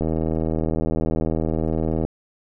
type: click train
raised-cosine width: 2 ms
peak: -10 dBFS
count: 164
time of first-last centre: 0.01-2.05 s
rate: 79.9 Hz
effects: none